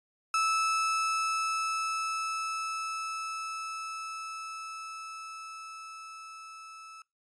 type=tone with level ramp; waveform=35% pulse; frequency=1310 Hz; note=E6; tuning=11 cents flat; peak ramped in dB=-23 to -44 dBFS; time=0.34-7.02 s; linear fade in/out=2 ms; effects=noise-tail reverb RT60 0.2 s tail -23 dB re dry + resampled to 22050 Hz